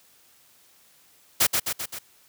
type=noise with echo; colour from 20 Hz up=white; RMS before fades=-19 dBFS; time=1.4-1.47 s; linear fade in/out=10 ms; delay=130 ms; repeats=4; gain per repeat=-4 dB; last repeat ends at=1.99 s; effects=white hiss -58 dBFS RMS until 2.28 s + high-pass 60 Hz 12 dB/octave